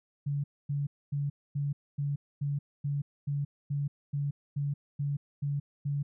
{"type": "tone bursts", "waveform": "sine", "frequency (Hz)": 142.7, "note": "D3", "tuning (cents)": -49, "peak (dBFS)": -28, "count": 14, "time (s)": [0.26, 6.03], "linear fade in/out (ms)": 10, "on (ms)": 180, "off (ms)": 250, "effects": []}